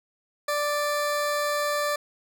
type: tone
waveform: 20% pulse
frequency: 587.3 Hz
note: D5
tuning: in tune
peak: -19 dBFS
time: 0.48-1.96 s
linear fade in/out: 5 ms
effects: none